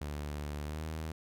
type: tone with pitch glide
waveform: sawtooth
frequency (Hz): 73.7 to 78.99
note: D2 to D#2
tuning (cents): +7 to +27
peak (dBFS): -33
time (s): 0.01-1.12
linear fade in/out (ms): 5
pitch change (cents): +120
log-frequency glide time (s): 0.63-0.84
effects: none